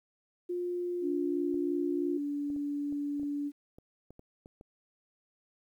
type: tone with pitch glide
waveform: sine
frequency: 354.4 to 351.3 Hz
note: F4 to F4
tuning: +25 to +10 cents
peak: -31 dBFS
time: 0.49-2.18 s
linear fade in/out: 10 ms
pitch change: -15 cents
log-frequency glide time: 0.67-1.36 s
type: tone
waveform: sine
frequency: 288.3 Hz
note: D4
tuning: 32 cents flat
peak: -31 dBFS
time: 1.01-3.52 s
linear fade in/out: 50 ms
type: clicks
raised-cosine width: 2 ms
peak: -37 dBFS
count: 11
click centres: 1.543 / 2.502 / 2.563 / 2.925 / 3.197 / 3.232 / 3.785 / 4.106 / 4.194 / 4.459 / 4.611 s
effects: 11-bit